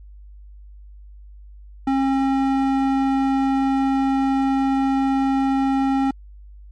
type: tone with band-pass filter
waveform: square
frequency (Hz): 269.5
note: C#4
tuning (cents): -49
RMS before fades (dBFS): -19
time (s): 1.87-6.11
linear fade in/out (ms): 5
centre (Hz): 540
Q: 1.1
effects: added 50 Hz sine -39 dBFS peak until 6.71 s + MP3 48 kbps